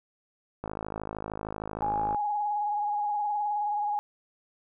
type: click train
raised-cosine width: 1 ms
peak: -20 dBFS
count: 81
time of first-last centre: 0.64-2.147 s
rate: 53.1 Hz
type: tone with vibrato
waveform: sine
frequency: 830.6 Hz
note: G#5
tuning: in tune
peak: -26 dBFS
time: 1.82-3.99 s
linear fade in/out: 0 ms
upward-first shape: triangle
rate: 19 Hz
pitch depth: 42 cents each way
effects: none

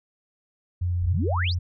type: tone with vibrato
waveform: sine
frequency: 88.5 Hz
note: F2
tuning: 23 cents sharp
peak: -22 dBFS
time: 0.81-1.59 s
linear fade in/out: 10 ms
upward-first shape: triangle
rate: 5.1 Hz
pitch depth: 12 cents each way
type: exponential sweep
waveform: sine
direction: up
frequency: 33.83 to 5920 Hz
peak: -26 dBFS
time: 1-1.55 s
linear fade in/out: 50 ms
effects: none

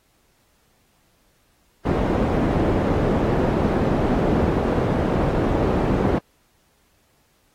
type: low-pass noise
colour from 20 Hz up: white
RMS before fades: -20 dBFS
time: 1.85-6.19 s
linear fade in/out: 10 ms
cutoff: 450 Hz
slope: 12 dB/octave
effects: pink hiss -63 dBFS RMS until 7.54 s + AAC 48 kbps

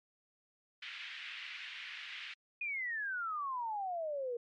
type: band-pass noise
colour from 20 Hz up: pink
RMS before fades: -46 dBFS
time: 0.82-2.34 s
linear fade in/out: 5 ms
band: 1900 to 3200 Hz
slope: 24 dB/octave
type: exponential sweep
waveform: sine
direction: down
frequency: 2489 to 466 Hz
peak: -35 dBFS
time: 2.61-4.37 s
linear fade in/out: 5 ms
effects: MP3 64 kbps

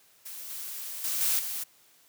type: noise with level steps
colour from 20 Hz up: blue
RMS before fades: -41 / -38 / -30 / -26 / -34 dBFS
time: 0.25-1.64 s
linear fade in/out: 10 ms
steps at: 0.5 / 1.04 / 1.21 / 1.39 s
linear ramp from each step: 2 ms
effects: white hiss -61 dBFS RMS until 2.08 s + high-pass 100 Hz 12 dB/octave

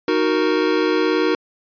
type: chord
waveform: square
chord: D# minor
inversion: none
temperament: equal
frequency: 311.1 / 370 / 466.2 Hz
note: D#4 / F#4 / A#4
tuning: 0 / 0 / 0 cents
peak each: -21 dBFS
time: 0.08-1.35 s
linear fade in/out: 2 ms
effects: resampled to 11025 Hz

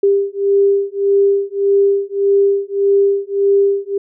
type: beating tone pair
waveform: sine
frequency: 397.2 / 398.9 Hz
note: G4 / G4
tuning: +23 / +30 cents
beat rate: 1.7 Hz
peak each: -14 dBFS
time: 0.03-3.98 s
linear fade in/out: 5 ms
effects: none

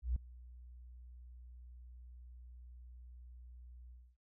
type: tone with ADSR envelope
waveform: sine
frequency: 61 Hz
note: B1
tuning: 21 cents flat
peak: -29 dBFS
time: 0.02-4.17 s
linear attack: 140 ms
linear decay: 3 ms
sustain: -22 dB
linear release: 260 ms
effects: none

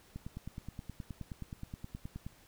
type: click train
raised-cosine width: 5 ms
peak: -29 dBFS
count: 21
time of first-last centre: 0.16-2.265 s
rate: 9.5 Hz
effects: pink hiss -62 dBFS RMS until 2.47 s

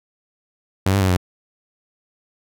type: tone with pitch steps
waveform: sawtooth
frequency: 95.4 / 99.3 / 94.2 / 89.9 Hz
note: G2 / G2 / F#2 / F#2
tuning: -47 / +23 / +32 / -49 cents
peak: -11 dBFS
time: 0.86-1.168 s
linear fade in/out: 5 ms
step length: 77 ms
effects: none

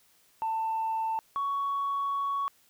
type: tone pair in turn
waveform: sine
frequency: 891 / 1116.8 Hz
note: A5 / C#6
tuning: +22 / +13 cents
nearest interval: major third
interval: 391 cents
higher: second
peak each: -26 dBFS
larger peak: neither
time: 0.42-1.19 / 1.36-2.48 s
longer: second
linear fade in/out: 0 ms
effects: tanh soft clip ceiling -24 dBFS + white hiss -64 dBFS RMS until 2.69 s

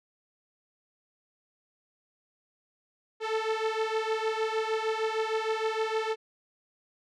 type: beating tone pair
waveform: sawtooth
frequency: 438 / 444.5 Hz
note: A4 / A4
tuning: -8 / +18 cents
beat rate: 6.5 Hz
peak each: -26 / -27 dBFS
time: 3.2-6.16 s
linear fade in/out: 50 ms
effects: low-pass 4000 Hz 12 dB/octave

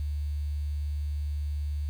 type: tone with quantisation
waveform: sine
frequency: 73.42 Hz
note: D2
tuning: in tune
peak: -28 dBFS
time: 0-1.89 s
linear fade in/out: 0 ms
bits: 9
effects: none

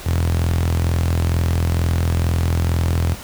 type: tone with high-pass filter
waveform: sawtooth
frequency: 42.18 Hz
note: E1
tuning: 41 cents sharp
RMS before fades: -18 dBFS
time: 0.05-3.15 s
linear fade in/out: 20 ms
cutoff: 91 Hz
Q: 4.4
effects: pink hiss -35 dBFS RMS until 3.23 s

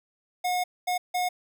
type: tone bursts at uneven times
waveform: square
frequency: 723 Hz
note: F#5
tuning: 40 cents flat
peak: -25 dBFS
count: 3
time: 0.44-0.64 / 0.87-0.98 / 1.14-1.29 s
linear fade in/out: 10 ms
effects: none

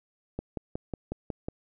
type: click train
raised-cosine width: 2 ms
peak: -19 dBFS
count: 7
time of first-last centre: 0.39-1.485 s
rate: 5.48 Hz
effects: none

